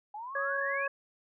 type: exponential sweep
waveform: sine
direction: up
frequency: 815 to 2595 Hz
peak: -38 dBFS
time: 0.14-0.87 s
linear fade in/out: 5 ms
type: harmonic tone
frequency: 554.4 Hz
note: C#5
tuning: in tune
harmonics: 1 / 2 / 3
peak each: -35 / -36 / -32 dBFS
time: 0.35-0.88 s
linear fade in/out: 5 ms
effects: none